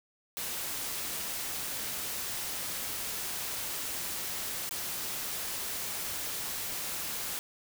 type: noise with dropouts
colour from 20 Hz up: white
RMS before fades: -36 dBFS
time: 0.37-7.39 s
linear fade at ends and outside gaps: 0 ms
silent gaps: 4.692-4.71 s
effects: none